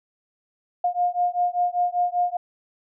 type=beating tone pair; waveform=sine; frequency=708 / 713.1 Hz; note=F5 / F5; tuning=+23 / +36 cents; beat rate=5.1 Hz; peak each=-23 dBFS; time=0.84-2.37 s; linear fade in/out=5 ms; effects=none